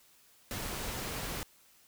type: noise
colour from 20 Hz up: pink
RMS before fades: -38 dBFS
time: 0.51-1.43 s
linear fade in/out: 0 ms
effects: white hiss -63 dBFS RMS until 1.87 s